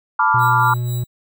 sine chord, B half-diminished seventh, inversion third, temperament equal, 880 / 987.8 / 1174.7 / 1396.9 Hz, A5 / B5 / D6 / F6, 0 / 0 / 0 / 0 cents, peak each -18 dBFS, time 0.19-0.74 s, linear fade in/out 5 ms
triangle tone, 121.6 Hz, B2, 26 cents flat, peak -17 dBFS, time 0.34-1.04 s, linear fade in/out 5 ms
5% pulse tone with tremolo, 3899 Hz, B7, 23 cents flat, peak -23 dBFS, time 0.38-1.07 s, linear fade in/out 50 ms, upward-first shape sine, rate 4 Hz, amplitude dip 75%
effects none

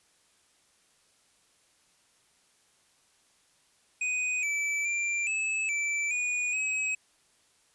square tone with pitch steps, 2494 / 2313 / 2366 / 2603 / 2327 / 2458 / 2549 Hz, D#7 / D7 / D7 / E7 / D7 / D#7 / D#7, +3 / -27 / +12 / -22 / -17 / -22 / +41 cents, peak -28 dBFS, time 4.01-6.95 s, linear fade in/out 5 ms, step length 420 ms, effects white hiss -66 dBFS RMS until 7.74 s + resampled to 24000 Hz

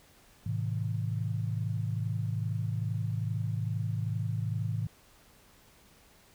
sine tone cluster, 108 / 130.4 / 160.9 Hz, A2 / C3 / E3, -32 / -5 / -42 cents, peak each -31 / -36 / -36 dBFS, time 0.46-4.87 s, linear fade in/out 5 ms, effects pink hiss -60 dBFS RMS until 6.34 s

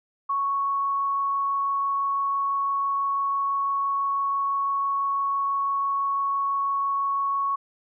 sine tone with frequency modulation, 1108.7 Hz, C#6, in tune, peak -22 dBFS, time 0.29-7.56 s, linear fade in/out 10 ms, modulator 26 Hz, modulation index 0.21, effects none

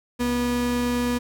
35% pulse tone pair together, 68.22 / 243.3 Hz, C#2 / B3, -27 / -26 cents, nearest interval octave + minor seventh, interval 2201 cents, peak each -32 / -20 dBFS, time 0.19-1.19 s, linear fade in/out 20 ms, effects none

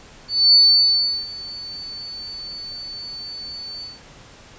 sine tone with ADSR envelope, 4498 Hz, C#8, 24 cents sharp, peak -8 dBFS, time 0.28-4 s, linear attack 250 ms, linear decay 730 ms, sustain -22 dB, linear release 170 ms, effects pink hiss -45 dBFS RMS until 4.58 s + resampled to 16000 Hz

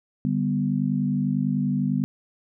sine chord, G major, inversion second, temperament equal, 146.83 / 196 / 246.9 Hz, D3 / G3 / B3, 0 / 0 / 0 cents, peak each -26 / -25 / -25 dBFS, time 0.25-2.04 s, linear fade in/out 0 ms, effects none

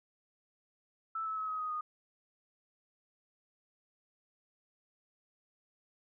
sine tone with pitch steps, 1318.5 / 1301.1 / 1283.9 / 1267 / 1250.3 / 1233.8 Hz, E6 / E6 / E6 / D#6 / D#6 / D#6, 0 / -23 / -46 / +31 / +8 / -15 cents, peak -34 dBFS, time 1.15-1.81 s, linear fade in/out 5 ms, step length 110 ms, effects none

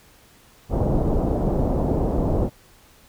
pink low-pass noise, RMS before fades -21 dBFS, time 0.69-2.5 s, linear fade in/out 50 ms, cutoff 720 Hz, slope 24 dB/octave, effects pink hiss -53 dBFS RMS until 3.08 s

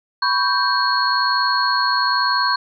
sine tone cluster, 992 / 1113 / 1569 / 4323 Hz, B5 / C#6 / G6 / C#8, +7 / +7 / +1 / -44 cents, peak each -21 dBFS, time 0.22-2.56 s, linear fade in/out 5 ms, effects none

